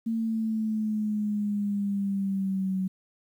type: exponential sweep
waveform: sine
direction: down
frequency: 227.4 to 187.4 Hz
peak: -25 dBFS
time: 0.06-2.88 s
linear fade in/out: 10 ms
effects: 10-bit